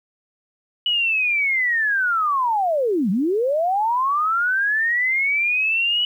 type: linear two-way sweep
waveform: sine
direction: down then up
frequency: 2960 to 174.61 to 2960 Hz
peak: -17 dBFS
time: 0.86-6.05 s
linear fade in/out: 2 ms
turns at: 3.1 s
effects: 9-bit